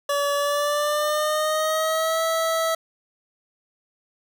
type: tone with pitch glide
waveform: 25% pulse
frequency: 571 to 652.1 Hz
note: D5 to E5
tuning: -49 to -19 cents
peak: -17 dBFS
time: 0.09-2.75 s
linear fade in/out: 5 ms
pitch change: +230 cents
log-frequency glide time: 0.35-2.22 s
effects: 9-bit